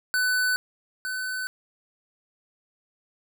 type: tone pair in turn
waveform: square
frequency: 1500 / 1510.4 Hz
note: F#6 / F#6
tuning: +23 / +35 cents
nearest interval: unison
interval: 12 cents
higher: second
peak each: -22 / -29 dBFS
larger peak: first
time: 0.14-0.56 / 1.05-1.47 s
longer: neither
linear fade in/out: 0 ms
effects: none